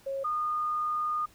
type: tone pair in turn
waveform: sine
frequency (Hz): 545 / 1223.5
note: C#5 / D#6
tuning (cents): -29 / -29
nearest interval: octave + major second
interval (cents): 1400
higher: second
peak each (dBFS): -30 / -27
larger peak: second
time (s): 0.06-0.24 / 0.24-1.26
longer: second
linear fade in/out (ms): 10
effects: pink hiss -59 dBFS RMS until 1.34 s